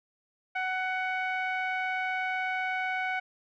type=tone with low-pass filter; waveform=sawtooth; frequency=746 Hz; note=F#5; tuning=14 cents sharp; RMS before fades=-31 dBFS; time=0.55-3.2 s; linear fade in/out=10 ms; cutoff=2000 Hz; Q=4.9; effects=none